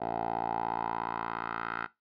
10% pulse tone with band-pass filter sweep, 57 Hz, A#1, 38 cents flat, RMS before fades -34 dBFS, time 0-1.87 s, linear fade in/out 20 ms, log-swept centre 670 to 1400 Hz, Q 4.1, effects noise-tail reverb RT60 0.2 s tail -18 dB re dry + resampled to 11025 Hz

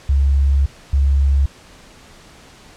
sine tone pair in turn, 69.1 / 69.1 Hz, C#2 / C#2, -5 / -5 cents, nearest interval unison, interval 0 cents, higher neither, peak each -11 dBFS, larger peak neither, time 0.09-0.66 / 0.93-1.46 s, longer first, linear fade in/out 5 ms, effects pink hiss -44 dBFS RMS until 2.76 s + low-pass 8000 Hz 12 dB/octave

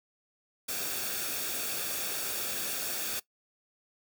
white noise with comb filter, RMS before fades -34 dBFS, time 0.68-3.2 s, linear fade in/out 10 ms, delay 0.99 ms, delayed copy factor -0.55, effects noise-tail reverb RT60 0.1 s tail -19 dB re dry

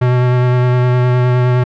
square tone with vibrato, 124.6 Hz, B2, 16 cents sharp, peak -10 dBFS, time 0.01-1.64 s, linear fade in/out 10 ms, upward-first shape sine, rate 9.7 Hz, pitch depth 13 cents each way, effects low-pass 2000 Hz 12 dB/octave

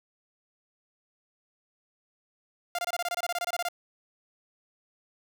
sawtooth tone bursts, 698.5 Hz, F5, in tune, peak -24 dBFS, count 16, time 2.75-3.686 s, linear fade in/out 2 ms, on 36 ms, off 24 ms, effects none

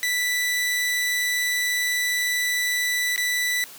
sawtooth tone with dropouts, 1975.5 Hz, B6, in tune, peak -18 dBFS, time 0.03-3.64 s, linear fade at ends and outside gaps 0 ms, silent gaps 3.161-3.178 s, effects white hiss -43 dBFS RMS until 3.78 s + high-pass 150 Hz 12 dB/octave

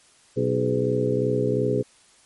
harmonic tone with a mistuned harmonic, 62.8 Hz, B1, 30 cents sharp, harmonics 2 / 3 / 4 / 5 / 6 / 7 / 8, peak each -26 / -32 / -29 / -30 / -32 / -24 / -27 dBFS, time 0.36-1.83 s, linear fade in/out 20 ms, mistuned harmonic 7, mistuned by -80 cents, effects white hiss -56 dBFS RMS until 2.25 s + MP3 48 kbps

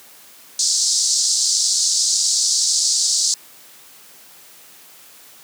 pink band-pass noise, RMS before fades -18 dBFS, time 0.59-3.34 s, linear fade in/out 2 ms, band 4400 to 8200 Hz, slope 48 dB/octave, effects white hiss -45 dBFS RMS until 5.43 s + high-pass 150 Hz 12 dB/octave

